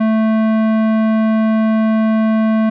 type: tone with tanh clipping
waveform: sine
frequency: 220 Hz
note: A3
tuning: in tune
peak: -13 dBFS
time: 0-2.7 s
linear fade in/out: 10 ms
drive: 16 dB
effects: none